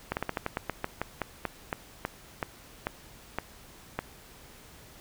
slowing click train, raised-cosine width 0.5 ms, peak -14 dBFS, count 18, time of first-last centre 0.12-3.99 s, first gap 49 ms, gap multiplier 1.17, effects pink hiss -52 dBFS RMS until 5 s

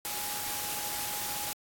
sine tone in noise, 830.6 Hz, G#5, in tune, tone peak -43 dBFS, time 0.05-1.53 s, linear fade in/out 0 ms, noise white, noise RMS -35 dBFS, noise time 0.05-1.53 s, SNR -11 dB, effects AAC 64 kbps

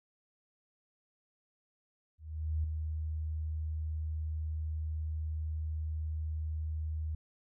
sine tone with ADSR envelope, 78.1 Hz, D#2, 7 cents sharp, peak -28 dBFS, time 2.18-7.15 s, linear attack 460 ms, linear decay 3 ms, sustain -5 dB, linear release 4 ms, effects none

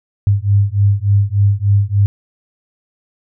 sine beating tone pair, 99.2 / 102.6 Hz, G2 / G#2, +21 / -21 cents, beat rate 3.4 Hz, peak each -13 dBFS, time 0.27-2.06 s, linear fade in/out 0 ms, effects none

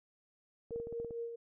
clicks, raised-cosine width 2 ms, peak -34 dBFS, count 8, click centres 0.708 / 0.76 / 0.8 / 0.871 / 0.926 / 1 / 1.047 / 1.108 s
sine tone with tremolo, 466.2 Hz, A#4, in tune, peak -36 dBFS, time 0.71-1.36 s, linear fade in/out 10 ms, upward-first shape sine, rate 4.5 Hz, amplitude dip 50%
effects none

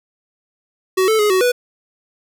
square tone with pitch steps, 375.7 / 439 / 419 / 374.1 / 491.6 Hz, F#4 / A4 / G#4 / F#4 / B4, +26 / -4 / +15 / +19 / -8 cents, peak -13 dBFS, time 0.97-1.52 s, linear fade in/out 10 ms, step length 110 ms, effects none

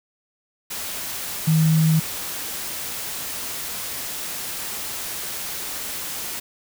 sine tone in noise, 158.8 Hz, D#3, 36 cents sharp, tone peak -14 dBFS, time 1.47-2 s, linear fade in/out 10 ms, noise white, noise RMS -30 dBFS, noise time 0.7-6.4 s, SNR +13 dB, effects none

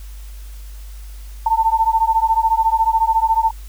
sine beating tone pair, 889 / 903 Hz, A5 / A5, +18 / +45 cents, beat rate 14 Hz, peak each -16 dBFS, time 1.46-3.51 s, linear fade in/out 5 ms, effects added 50 Hz sine -31 dBFS peak until 3.68 s + white hiss -47 dBFS RMS until 3.68 s

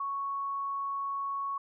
sine tone, 1109 Hz, C#6, in tune, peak -31 dBFS, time 0-1.58 s, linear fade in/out 5 ms, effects none

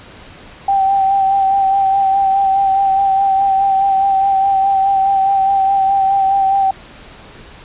sine tone with vibrato, 780 Hz, G5, 9 cents flat, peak -10 dBFS, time 0.68-6.71 s, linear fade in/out 5 ms, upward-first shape sine, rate 4.8 Hz, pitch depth 24 cents each way, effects pink hiss -38 dBFS RMS until 7.64 s + resampled to 8000 Hz

